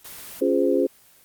white noise, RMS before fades -39 dBFS, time 0.04-0.41 s, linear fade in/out 10 ms
sine chord, Db major seventh, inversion none, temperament equal with one note detuned, 277.2 / 349.2 / 415.3 / 517.2 Hz, Db4 / F4 / Ab4 / C5, 0 / 0 / 0 / -20 cents, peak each -23 dBFS, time 0.41-0.87 s, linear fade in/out 10 ms
effects white hiss -54 dBFS RMS until 1.24 s + Opus 24 kbps

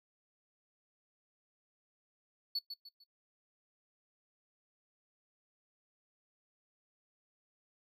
triangle tone with echo, 4435 Hz, C#8, in tune, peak -30 dBFS, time 2.55-2.59 s, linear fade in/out 5 ms, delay 150 ms, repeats 3, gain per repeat -9 dB, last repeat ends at 3.04 s, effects noise-tail reverb RT60 0.1 s tail -20 dB re dry + tanh soft clip ceiling -26 dBFS

